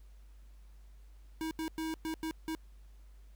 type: tone bursts at uneven times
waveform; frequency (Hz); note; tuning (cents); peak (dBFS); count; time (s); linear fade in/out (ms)
square; 319.8; D#4; +48; -35; 6; 1.41-1.51 / 1.59-1.68 / 1.78-1.94 / 2.05-2.14 / 2.23-2.31 / 2.48-2.55; 0
effects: added 50 Hz sine -52 dBFS peak until 3.35 s + pink hiss -71 dBFS RMS until 3.35 s